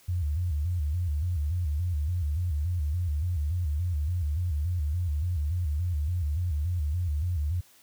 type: tone with vibrato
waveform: sine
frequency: 81 Hz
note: E2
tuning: 30 cents flat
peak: -25 dBFS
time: 0.08-7.61 s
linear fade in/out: 10 ms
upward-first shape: square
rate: 3.5 Hz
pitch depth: 160 cents each way
effects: white hiss -58 dBFS RMS until 7.82 s